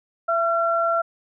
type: tone pair together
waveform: sine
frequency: 669.7 / 1362 Hz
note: E5 / F6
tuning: +27 / -44 cents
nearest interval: octave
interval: 1229 cents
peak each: -21 dBFS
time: 0.28-1.02 s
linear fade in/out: 10 ms
effects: none